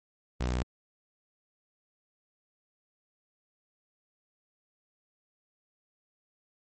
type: tone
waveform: sawtooth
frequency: 61.74 Hz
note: B1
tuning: in tune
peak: -24 dBFS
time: 0.4-0.63 s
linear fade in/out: 10 ms
effects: MP3 32 kbps